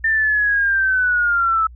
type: linear sweep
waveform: sine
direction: down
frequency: 1800 to 1300 Hz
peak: -14 dBFS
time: 0.04-1.67 s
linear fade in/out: 5 ms
effects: added 60 Hz sine -37 dBFS peak until 1.75 s